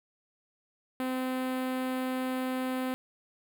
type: tone with notch filter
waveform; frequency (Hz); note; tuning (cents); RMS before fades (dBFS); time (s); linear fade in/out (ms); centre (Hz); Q
sawtooth; 257.5; C4; -28; -32; 1-2.94; 0; 5900; 0.72
effects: none